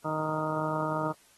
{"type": "harmonic tone", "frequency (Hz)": 155.56, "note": "D#3", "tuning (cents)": 0, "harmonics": [1, 2, 3, 4, 5, 6, 7, 8, 9], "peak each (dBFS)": [-36, -36, -40, -34, -46, -35, -46, -35, -45], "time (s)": [0.04, 1.13], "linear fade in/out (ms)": 20, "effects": ["white hiss -61 dBFS RMS until 1.37 s", "AAC 32 kbps"]}